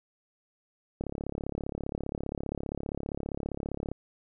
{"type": "click train", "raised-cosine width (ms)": 2, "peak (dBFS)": -20, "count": 103, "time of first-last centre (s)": [1.01, 3.916], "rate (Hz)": 35.1, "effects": []}